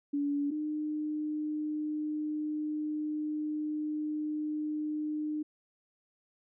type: tone pair in turn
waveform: sine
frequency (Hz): 286.6 / 303.6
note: D4 / D#4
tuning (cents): -42 / -42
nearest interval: minor second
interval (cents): 100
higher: second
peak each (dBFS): -28 / -31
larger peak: first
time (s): 0.13-0.51 / 0.51-5.43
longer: second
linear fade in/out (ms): 10
effects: none